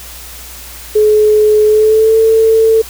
sine tone with pitch glide, 425.7 to 445.8 Hz, G#4 to A4, +43 to +23 cents, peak -5 dBFS, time 0.95-2.82 s, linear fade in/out 10 ms, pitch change +80 cents, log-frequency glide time 1.66-2.17 s, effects added 60 Hz sine -34 dBFS peak until 2.89 s + white hiss -31 dBFS RMS until 2.89 s

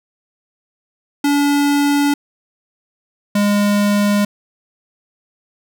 square tone pair in turn, 286.6 / 204.8 Hz, D4 / G#3, -42 / -24 cents, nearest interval tritone, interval 582 cents, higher first, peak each -13 dBFS, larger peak neither, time 1.24-2.14 / 3.35-4.25 s, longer neither, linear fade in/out 5 ms, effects none

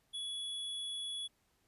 square tone, 3387 Hz, G#7, 33 cents sharp, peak -39 dBFS, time 0.13-1.28 s, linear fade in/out 20 ms, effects pink hiss -75 dBFS RMS until 1.67 s + resampled to 32000 Hz

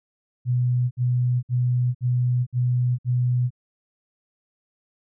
sine tone bursts, 123.9 Hz, B2, 6 cents sharp, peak -18 dBFS, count 6, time 0.45-3.505 s, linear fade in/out 50 ms, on 460 ms, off 59 ms, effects none

